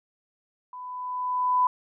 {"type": "tone with level ramp", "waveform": "sine", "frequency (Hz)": 999, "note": "B5", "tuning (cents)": 20, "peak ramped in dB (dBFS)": [-37, -17], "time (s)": [0.73, 1.67], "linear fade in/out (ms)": 2, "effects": []}